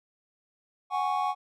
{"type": "chord", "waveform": "triangle", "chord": "F# suspended second", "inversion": "none", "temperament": "equal with one note detuned", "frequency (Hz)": [740, 823.9, 1108.7], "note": ["F#5", "G#5", "C#6"], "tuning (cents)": [0, -14, 0], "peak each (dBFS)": -28, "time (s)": [0.9, 1.35], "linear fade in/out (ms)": 50, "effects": []}